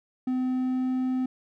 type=tone with pitch glide; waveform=triangle; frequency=255.3 to 256.8 Hz; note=C4 to C4; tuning=-42 to -32 cents; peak=-22 dBFS; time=0.27-1.26 s; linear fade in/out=5 ms; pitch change=+10 cents; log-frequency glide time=0.38-0.92 s; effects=none